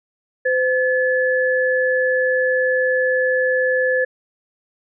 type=tone pair together; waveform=sine; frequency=511.7 / 1721 Hz; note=C5 / A6; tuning=-39 / -39 cents; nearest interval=octave + major sixth; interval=2100 cents; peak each=-17 / -19 dBFS; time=0.45-4.05 s; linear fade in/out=10 ms; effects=none